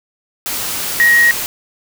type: tone in noise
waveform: sine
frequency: 1889 Hz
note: A#6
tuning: 22 cents sharp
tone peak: -7 dBFS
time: 1-1.31 s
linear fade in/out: 0 ms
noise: white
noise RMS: -21 dBFS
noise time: 0.46-1.46 s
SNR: +11 dB
effects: none